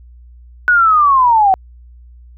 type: linear sweep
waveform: sine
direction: down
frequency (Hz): 1480 to 741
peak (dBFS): -7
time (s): 0.68-1.54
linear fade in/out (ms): 0
effects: added 60 Hz sine -37 dBFS peak until 2.37 s